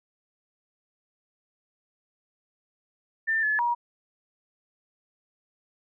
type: tone with pitch steps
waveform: sine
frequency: 1790 / 1718 / 954 Hz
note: A6 / A6 / A#5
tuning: +29 / -42 / +40 cents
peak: -22 dBFS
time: 3.27-3.75 s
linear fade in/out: 20 ms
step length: 160 ms
effects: none